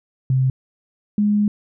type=tone pair in turn; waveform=sine; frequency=130.8 / 207.6 Hz; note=C3 / G#3; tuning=0 / 0 cents; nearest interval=minor sixth; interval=800 cents; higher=second; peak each=-14 dBFS; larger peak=neither; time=0.3-0.5 / 1.18-1.48 s; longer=second; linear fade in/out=2 ms; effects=none